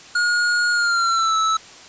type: tone with pitch glide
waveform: square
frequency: 1435 to 1308.3 Hz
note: F6 to E6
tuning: +47 to -13 cents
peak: -17 dBFS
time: 0.15-1.57 s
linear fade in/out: 5 ms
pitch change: -160 cents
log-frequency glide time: 0.72-1.36 s
effects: white hiss -42 dBFS RMS until 1.88 s + resampled to 16000 Hz